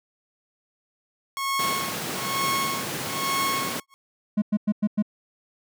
sawtooth tone with tremolo, 1094 Hz, C#6, 23 cents flat, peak -19 dBFS, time 1.37-3.94 s, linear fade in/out 0 ms, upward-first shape sine, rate 1.1 Hz, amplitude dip 100%
pink high-pass noise, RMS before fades -31 dBFS, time 1.59-3.8 s, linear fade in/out 5 ms, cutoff 130 Hz, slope 24 dB/octave
triangle tone bursts, 210 Hz, G#3, 19 cents sharp, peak -16 dBFS, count 5, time 4.37-5.025 s, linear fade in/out 10 ms, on 51 ms, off 100 ms
effects none

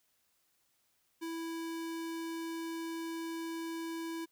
square tone, 329.6 Hz, E4, in tune, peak -38 dBFS, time 1.21-4.26 s, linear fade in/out 20 ms, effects white hiss -75 dBFS RMS until 4.31 s

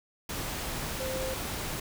sine tone in noise, 523.3 Hz, C5, in tune, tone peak -33 dBFS, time 1-1.34 s, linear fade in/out 5 ms, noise pink, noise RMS -35 dBFS, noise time 0.29-1.8 s, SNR -1 dB, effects none

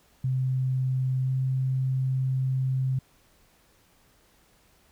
sine tone with pitch glide, 130 to 131.13 Hz, C3 to C3, -11 to +4 cents, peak -23 dBFS, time 0.24-2.99 s, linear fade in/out 5 ms, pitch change +15 cents, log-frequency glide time 1.23-1.3 s, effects pink hiss -62 dBFS RMS until 4.91 s

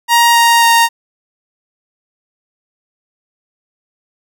sawtooth tone with pitch steps, 940 / 934 / 928.1 Hz, A#5 / A#5 / A#5, +14 / +3 / -8 cents, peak -3 dBFS, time 0.08-0.89 s, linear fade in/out 50 ms, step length 270 ms, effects none

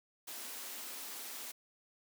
white high-pass noise, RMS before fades -45 dBFS, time 0.27-1.52 s, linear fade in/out 10 ms, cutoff 210 Hz, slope 96 dB/octave, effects none

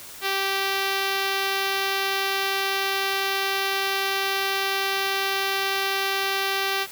5% pulse tone with notch filter, 390 Hz, G4, 9 cents flat, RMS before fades -25 dBFS, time 0.21-6.87 s, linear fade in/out 50 ms, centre 8700 Hz, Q 0.85, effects white hiss -41 dBFS RMS until 6.91 s

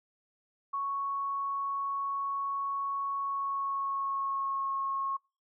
sine tone with pitch glide, 1108.7 to 1089.7 Hz, C#6 to C#6, 0 to -30 cents, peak -30 dBFS, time 0.73-5.17 s, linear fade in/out 10 ms, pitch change -30 cents, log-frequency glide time 3.18-4.71 s, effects noise-tail reverb RT60 0.3 s tail -24 dB re dry

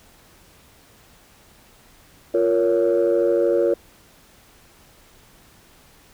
sine chord, Bb minor, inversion second, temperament just, 349.6 / 466.2 / 559.4 Hz, F4 / Bb4 / Db5, +2 / 0 / +16 cents, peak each -19 / -19 / -19 dBFS, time 2.34-3.74 s, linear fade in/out 5 ms, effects tanh soft clip ceiling -10 dBFS + pink hiss -52 dBFS RMS until 6.13 s

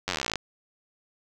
slowing click train, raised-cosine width 0.2 ms, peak -10 dBFS, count 20, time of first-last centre 0.08-0.357 s, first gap 10 ms, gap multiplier 1.04, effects none

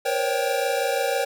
square tone cluster, 477.7 / 536 / 562 / 782 Hz, A#4 / C5 / C#5 / G5, +42 / +42 / +24 / -4 cents, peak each -28 dBFS, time 0.05-1.25 s, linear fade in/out 10 ms, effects none

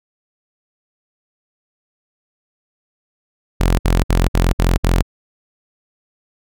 sawtooth tone bursts, 43.65 Hz, F1, in tune, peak -8 dBFS, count 6, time 3.6-5.025 s, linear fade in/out 10 ms, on 190 ms, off 57 ms, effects none

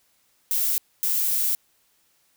violet noise bursts at uneven times, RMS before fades -23 dBFS, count 2, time 0.51-0.78 / 1.03-1.55 s, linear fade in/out 0 ms, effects white hiss -65 dBFS RMS until 2.36 s

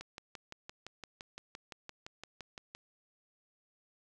click train, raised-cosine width 0.2 ms, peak -27 dBFS, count 17, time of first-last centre 0.01-2.75 s, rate 5.84 Hz, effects none

